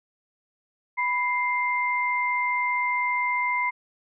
sine tone pair together, 987.8 / 2095 Hz, B5 / C7, 0 / +2 cents, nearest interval octave + minor second, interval 1302 cents, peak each -25 dBFS, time 0.97-3.71 s, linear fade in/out 20 ms, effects none

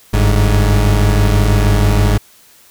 40% pulse tone pair together, 48.98 / 104.2 Hz, G1 / G#2, -1 / +6 cents, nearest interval octave + minor second, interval 1307 cents, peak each -11 dBFS, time 0.13-2.18 s, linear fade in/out 10 ms, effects white hiss -46 dBFS RMS until 2.7 s

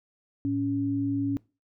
sine tone pair together, 110 / 279.4 Hz, A2 / C#4, 0 / +14 cents, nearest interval octave + major third, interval 1614 cents, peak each -32 / -25 dBFS, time 0.45-1.37 s, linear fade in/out 0 ms, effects noise-tail reverb RT60 0.3 s tail -22 dB re dry

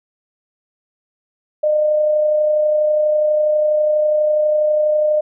sine tone with amplitude modulation, 607 Hz, D#5, 43 cents flat, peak -11 dBFS, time 1.63-5.21 s, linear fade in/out 10 ms, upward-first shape sine, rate 32.2 Hz, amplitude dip 30%, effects none

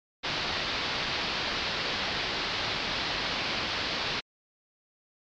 white low-pass noise, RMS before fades -31 dBFS, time 0.23-4.21 s, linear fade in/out 20 ms, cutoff 4800 Hz, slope 48 dB/octave, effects MP3 96 kbps

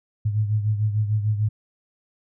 sine beating tone pair, 105.4 / 112.1 Hz, G#2 / A2, +26 / +33 cents, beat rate 6.7 Hz, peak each -20 / -27 dBFS, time 0.25-1.49 s, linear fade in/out 10 ms, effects none

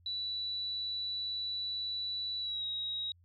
sine tone with pitch glide, 3951 to 3810 Hz, B7 to A#7, 0 to +37 cents, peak -34 dBFS, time 0.06-3.12 s, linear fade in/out 2 ms, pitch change -63 cents, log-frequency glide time 2.4-2.66 s, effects added 87 Hz sine -61 dBFS peak until 3.24 s

